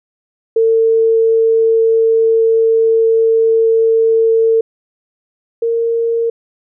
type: tone pair in turn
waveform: sine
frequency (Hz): 450.8 / 461.3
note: A4 / A#4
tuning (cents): +42 / -18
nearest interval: unison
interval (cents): 40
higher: second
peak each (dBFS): -8 / -12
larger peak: first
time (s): 0.56-4.61 / 5.62-6.3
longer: first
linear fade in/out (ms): 5
effects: none

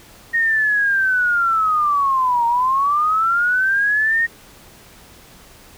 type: linear two-way sweep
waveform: sine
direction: down then up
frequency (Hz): 1864.7 to 926 to 1864.7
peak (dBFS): -14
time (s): 0.33-4.27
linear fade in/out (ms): 20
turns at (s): 2.46
effects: pink hiss -45 dBFS RMS until 5.77 s

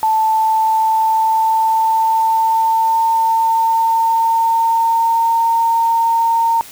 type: tone with pitch glide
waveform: sine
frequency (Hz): 880 to 916.8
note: A5 to A#5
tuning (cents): 0 to -29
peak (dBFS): -11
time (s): 0.03-6.61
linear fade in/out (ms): 0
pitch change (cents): +71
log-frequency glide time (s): 0.22-5.38
effects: white hiss -37 dBFS RMS until 6.71 s

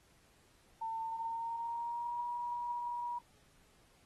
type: tone with pitch glide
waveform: sine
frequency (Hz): 901 to 960.1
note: A5 to B5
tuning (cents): +41 to -49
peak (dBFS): -36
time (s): 0.81-3.19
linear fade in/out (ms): 10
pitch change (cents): +110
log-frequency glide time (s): 1.05-2.24
effects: pink hiss -68 dBFS RMS until 4.05 s + AAC 32 kbps

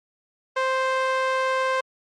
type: tone with band-pass filter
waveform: sawtooth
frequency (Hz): 523.3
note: C5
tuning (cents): 0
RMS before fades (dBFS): -23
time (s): 0.56-1.81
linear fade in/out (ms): 10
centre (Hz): 1200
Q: 0.92
effects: MP3 48 kbps

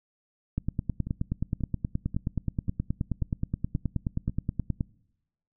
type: two click trains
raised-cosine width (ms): 5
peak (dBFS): -15 / -22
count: 41 / 7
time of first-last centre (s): 0.58-4.808 / 1.07-4.296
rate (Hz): 9.46 / 1.86
effects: noise-tail reverb RT60 0.9 s tail -25 dB re dry

